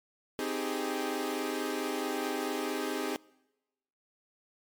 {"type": "chord", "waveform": "sawtooth", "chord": "Ab major seventh", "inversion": "first", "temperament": "equal with one note detuned", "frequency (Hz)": [261.6, 311.1, 392, 416.5], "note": ["C4", "Eb4", "G4", "Ab4"], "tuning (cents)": [0, 0, 0, 5], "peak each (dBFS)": -33, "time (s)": [0.39, 3.16], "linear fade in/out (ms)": 0, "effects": ["noise-tail reverb RT60 1.0 s tail -24 dB re dry", "MP3 96 kbps"]}